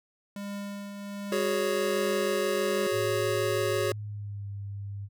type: tone with tremolo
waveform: square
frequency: 201.6 Hz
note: G3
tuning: 49 cents sharp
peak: -34 dBFS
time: 0.36-2.87 s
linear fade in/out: 2 ms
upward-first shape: triangle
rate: 1.3 Hz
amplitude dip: 45%
type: chord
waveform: square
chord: F# suspended second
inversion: none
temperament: just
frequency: 370 / 416.2 / 555 Hz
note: F#4 / G#4 / C#5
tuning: 0 / +4 / +2 cents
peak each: -31 dBFS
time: 1.32-3.92 s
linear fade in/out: 2 ms
type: tone with pitch glide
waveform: sine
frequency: 110 to 100.29 Hz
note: A2 to G2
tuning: 0 to +40 cents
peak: -34 dBFS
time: 2.91-5.09 s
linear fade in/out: 50 ms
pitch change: -160 cents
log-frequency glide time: 3.52-4.47 s
effects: none